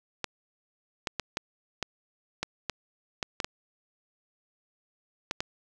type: clicks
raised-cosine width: 0.2 ms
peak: -12 dBFS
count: 12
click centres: 0.243 / 1.072 / 1.197 / 1.371 / 1.827 / 2.43 / 2.697 / 3.228 / 3.402 / 3.445 / 5.311 / 5.405 s
effects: none